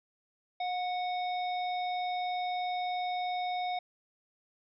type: harmonic tone with a mistuned harmonic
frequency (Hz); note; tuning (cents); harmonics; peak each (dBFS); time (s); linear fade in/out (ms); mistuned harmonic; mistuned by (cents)
740; F#5; 0; 1 / 3 / 5 / 7; -31 / -42 / -43 / -55; 0.6-3.79; 5; 1; -40
effects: none